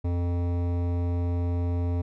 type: tone with hard clipping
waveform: sine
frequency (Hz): 87.31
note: F2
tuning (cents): 0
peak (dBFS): -26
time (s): 0.04-2.02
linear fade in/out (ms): 10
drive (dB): 15
effects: none